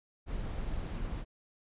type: noise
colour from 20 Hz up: brown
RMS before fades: -36 dBFS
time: 0.26-1.25 s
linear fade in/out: 50 ms
effects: resampled to 8000 Hz